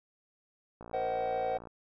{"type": "click train", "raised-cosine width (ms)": 1, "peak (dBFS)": -32, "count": 51, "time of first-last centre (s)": [0.81, 1.672], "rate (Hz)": 58}
{"type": "chord", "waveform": "triangle", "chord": "C half-diminished seventh", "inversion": "third", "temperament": "just", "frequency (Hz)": [470.9, 523.3, 627.9, 753.5], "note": ["Bb4", "C5", "Eb5", "Gb5"], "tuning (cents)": [18, 0, 16, 31], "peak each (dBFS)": [-36, -33, -37, -31], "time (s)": [0.93, 1.58], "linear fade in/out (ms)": 10}
{"effects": ["resampled to 11025 Hz"]}